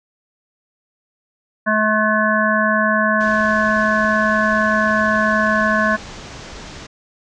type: harmonic tone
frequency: 215 Hz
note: A3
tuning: 40 cents flat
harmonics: 1 / 3 / 5 / 7 / 8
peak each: -20 / -20 / -20 / -20 / -20 dBFS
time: 1.66-5.97 s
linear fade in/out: 20 ms
type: low-pass noise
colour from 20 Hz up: pink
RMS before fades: -35 dBFS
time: 3.2-6.87 s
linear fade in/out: 10 ms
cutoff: 7100 Hz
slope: 48 dB/octave
effects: none